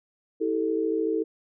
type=tone cluster; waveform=sine; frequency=322.9 / 389.9 / 443.5 Hz; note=E4 / G4 / A4; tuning=-36 / -9 / +14 cents; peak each=-27 / -31 / -26 dBFS; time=0.4-1.24 s; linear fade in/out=20 ms; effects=none